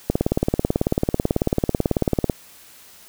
click train, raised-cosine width 2 ms, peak -4 dBFS, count 41, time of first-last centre 0.1-2.298 s, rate 18.2 Hz, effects white hiss -47 dBFS RMS until 3.08 s

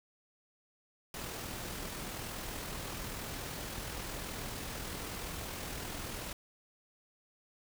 pink noise with amplitude modulation, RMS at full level -40 dBFS, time 1.14-6.33 s, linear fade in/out 2 ms, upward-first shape sine, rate 41 Hz, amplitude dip 30%, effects none

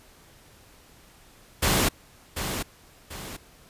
pink noise with echo, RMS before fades -22 dBFS, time 1.62-1.89 s, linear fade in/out 10 ms, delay 740 ms, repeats 2, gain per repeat -8 dB, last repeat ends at 3.37 s, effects pink hiss -54 dBFS RMS until 3.69 s + resampled to 32000 Hz

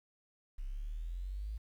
sine exponential sweep, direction up, 32.05 to 55 Hz, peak -37 dBFS, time 0.58-1.58 s, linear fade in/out 10 ms, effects 11-bit

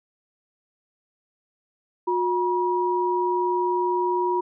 sine tone pair together, 360 / 961.1 Hz, F#4 / B5, -47 / -47 cents, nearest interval octave + perfect fourth, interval 1700 cents, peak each -23 dBFS, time 2.07-4.41 s, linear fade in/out 10 ms, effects none

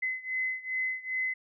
sine beating tone pair, 2036 / 2038.5 Hz, C7 / C7, -48 / -46 cents, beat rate 2.5 Hz, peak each -32 / -34 dBFS, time 0.02-1.34 s, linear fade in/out 10 ms, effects none

